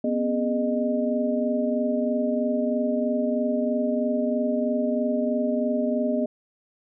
sine tone cluster, 244.2 / 267.3 / 416.6 / 614 Hz, B3 / C4 / G#4 / D#5, -19 / +37 / +5 / -23 cents, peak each -24 / -31 / -31 / -26 dBFS, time 0.04-6.26 s, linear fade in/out 5 ms, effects none

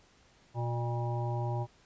harmonic tone with a mistuned harmonic, 120 Hz, B2, 49 cents flat, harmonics 1 / 3 / 5 / 7 / 8, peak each -31 / -41 / -42 / -40 / -43 dBFS, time 0.54-1.67 s, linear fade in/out 50 ms, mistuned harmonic 7, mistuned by -62 cents, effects pink hiss -63 dBFS RMS until 1.85 s + resampled to 16000 Hz

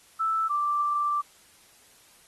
sine tone pair in turn, 1318.5 / 1174.6 Hz, E6 / D6, 0 / 0 cents, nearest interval major second, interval 200 cents, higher first, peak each -23 dBFS, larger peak neither, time 0.19-0.49 / 0.49-1.23 s, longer second, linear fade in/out 20 ms, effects white hiss -57 dBFS RMS until 2.27 s + AAC 32 kbps

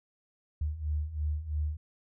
sine beating tone pair, 73.7 / 76.7 Hz, D2 / D#2, +7 / -24 cents, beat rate 3 Hz, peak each -35 / -31 dBFS, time 0.61-1.77 s, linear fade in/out 5 ms, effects none

